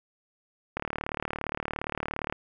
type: click train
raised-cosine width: 0.5 ms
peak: -15 dBFS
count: 59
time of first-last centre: 0.77-2.325 s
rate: 37.3 Hz
effects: none